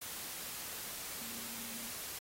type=tone in noise; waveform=sine; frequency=230.4 Hz; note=A#3; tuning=20 cents flat; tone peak=-53 dBFS; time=1.21-1.9 s; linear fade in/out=10 ms; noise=white; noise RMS=-44 dBFS; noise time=0.01-2.19 s; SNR=-12 dB; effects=AAC 48 kbps